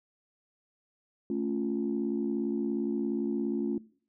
sine chord, A augmented, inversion none, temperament equal, 220 / 277.2 / 349.2 Hz, A3 / C#4 / E#4, 0 / 0 / 0 cents, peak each -32 dBFS, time 1.3-3.78 s, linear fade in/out 2 ms, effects noise-tail reverb RT60 0.5 s tail -21 dB re dry + tanh soft clip ceiling -20 dBFS

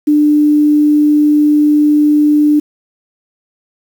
sine tone with quantisation, 297.7 Hz, D4, 24 cents sharp, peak -6 dBFS, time 0.07-2.6 s, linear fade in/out 10 ms, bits 6, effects none

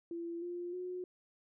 sine tone with pitch steps, 338.9 / 350.6 / 362.8 Hz, E4 / F4 / F#4, +48 / +7 / -34 cents, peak -38 dBFS, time 0.11-1.04 s, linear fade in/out 2 ms, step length 310 ms, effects none

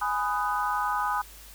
sine chord, G# minor seventh, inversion none, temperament just, 830.6 / 996.7 / 1245.9 / 1495.1 Hz, G#5 / B5 / D#6 / F#6, 0 / +16 / +2 / +18 cents, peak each -30 / -30 / -29 / -34 dBFS, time 0.01-1.22 s, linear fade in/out 10 ms, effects added 49 Hz sine -49 dBFS peak until 1.54 s + white hiss -49 dBFS RMS until 1.54 s

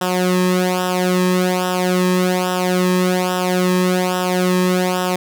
sawtooth tone with flanger, 182.2 Hz, F#3, 26 cents flat, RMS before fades -17 dBFS, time 0.01-5.16 s, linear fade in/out 5 ms, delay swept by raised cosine 0.45 to 1.41 ms, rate 1.2 Hz, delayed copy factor -0.8, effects none

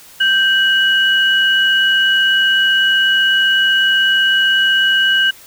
sine tone pair together, 1566 / 2926 Hz, G6 / F#7, -2 / -20 cents, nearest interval major seventh, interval 1082 cents, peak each -12 / -13 dBFS, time 0.2-5.31 s, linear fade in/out 10 ms, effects tanh soft clip ceiling -2 dBFS + white hiss -41 dBFS RMS until 5.46 s

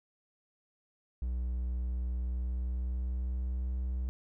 triangle tone with pitch glide, 61.5 to 63.08 Hz, B1 to B1, -7 to +37 cents, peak -29 dBFS, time 1.22-4.09 s, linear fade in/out 0 ms, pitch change +44 cents, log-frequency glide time 2.16-3.79 s, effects none

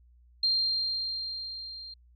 sine tone with level ramp, 4186 Hz, C8, in tune, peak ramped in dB -22 to -41 dBFS, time 0.43-1.94 s, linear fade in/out 5 ms, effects added 60 Hz sine -56 dBFS peak until 2.15 s

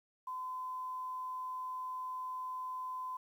sine tone with quantisation, 1020 Hz, C6, 44 cents flat, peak -38 dBFS, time 0.27-3.17 s, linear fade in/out 5 ms, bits 11, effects none

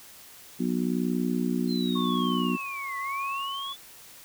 harmonic tone, 60.7 Hz, B1, 29 cents flat, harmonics 3 / 4 / 5 / 6, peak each -29 / -27 / -33 / -34 dBFS, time 0.59-2.57 s, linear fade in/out 20 ms
sine linear two-way sweep, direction down then up, 4186 to 1955 to 3515 Hz, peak -34 dBFS, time 1.67-3.77 s, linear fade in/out 50 ms, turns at 2.98 s
sine tone with tremolo, 1101 Hz, C#6, 12 cents flat, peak -29 dBFS, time 1.95-3.73 s, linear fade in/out 10 ms, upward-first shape sine, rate 0.97 Hz, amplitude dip 55%
effects white hiss -49 dBFS RMS until 4.24 s

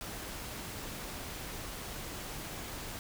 pink noise, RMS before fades -42 dBFS, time 0.01-2.99 s, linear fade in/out 0 ms, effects none

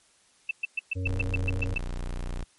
sine tone bursts, 2653 Hz, E7, 10 cents sharp, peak -24 dBFS, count 10, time 0.49-1.78 s, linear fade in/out 5 ms, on 21 ms, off 120 ms
harmonic tone, 92.5 Hz, F#2, in tune, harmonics 1 / 3 / 5 / 6, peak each -28 / -39 / -42 / -47 dBFS, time 0.95-1.75 s, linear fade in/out 20 ms
40% pulse tone, 30 Hz, B0, 49 cents flat, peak -29 dBFS, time 1.06-2.44 s, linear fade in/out 10 ms
effects white hiss -62 dBFS RMS until 2.58 s + MP3 48 kbps

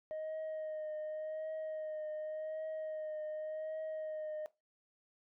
sine tone with vibrato, 622.3 Hz, D#5, in tune, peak -36 dBFS, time 0.11-4.46 s, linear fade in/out 0 ms, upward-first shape triangle, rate 0.88 Hz, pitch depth 26 cents each way, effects noise-tail reverb RT60 0.2 s tail -19 dB re dry + tanh soft clip ceiling -37 dBFS

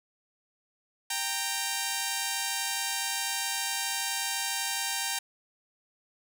5% pulse tone pair together, 785 / 924.5 Hz, G5 / A#5, +2 / -15 cents, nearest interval minor third, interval 283 cents, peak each -20 dBFS, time 1.1-5.19 s, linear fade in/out 5 ms, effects none

